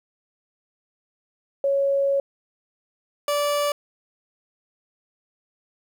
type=tone pair in turn; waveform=sine / 30% pulse; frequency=554.4 / 581.4 Hz; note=C#5 / D5; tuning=0 / -18 cents; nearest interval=minor second; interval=82 cents; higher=second; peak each=-18 dBFS; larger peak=neither; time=1.64-2.2 / 3.28-3.72 s; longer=first; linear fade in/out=2 ms; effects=10-bit